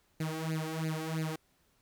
sawtooth tone with flanger, 159 Hz, D#3, 38 cents sharp, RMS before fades -35 dBFS, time 0.2-1.36 s, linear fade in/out 5 ms, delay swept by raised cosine 0.44 to 2.64 ms, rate 3 Hz, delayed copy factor +0.9, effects pink hiss -71 dBFS RMS until 1.81 s

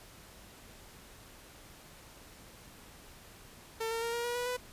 sawtooth tone with pitch steps, 449.5 / 457.1 / 464.8 / 472.7 / 480.7 / 488.8 / 497 Hz, A4 / A#4 / A#4 / A#4 / B4 / B4 / B4, +37 / -34 / -5 / +24 / -47 / -18 / +11 cents, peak -29 dBFS, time 3.8-4.57 s, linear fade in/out 10 ms, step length 110 ms, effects pink hiss -54 dBFS RMS until 4.72 s + resampled to 32000 Hz

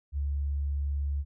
sine tone, 71 Hz, C#2, 42 cents sharp, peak -27 dBFS, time 0.12-1.25 s, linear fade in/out 50 ms, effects none

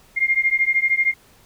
sine beating tone pair, 2114 / 2127 Hz, C7 / C7, +17 / +28 cents, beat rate 13 Hz, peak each -19 / -19 dBFS, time 0.16-1.14 s, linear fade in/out 20 ms, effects pink hiss -53 dBFS RMS until 1.45 s

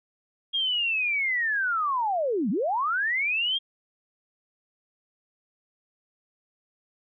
sine linear two-way sweep, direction down then up, 3269 to 174.61 to 3269 Hz, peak -23 dBFS, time 0.53-3.59 s, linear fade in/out 20 ms, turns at 2.5 s, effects none

